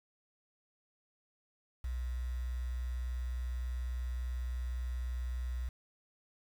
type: tone with quantisation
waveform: sine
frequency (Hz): 61.74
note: B1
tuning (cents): 0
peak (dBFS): -34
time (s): 1.84-5.69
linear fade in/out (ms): 5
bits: 9
effects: none